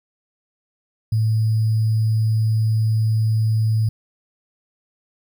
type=tone with sample-and-hold; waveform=sine; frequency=110 Hz; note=A2; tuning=in tune; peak=-15 dBFS; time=1.12-3.89 s; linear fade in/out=5 ms; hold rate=4900 Hz; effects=none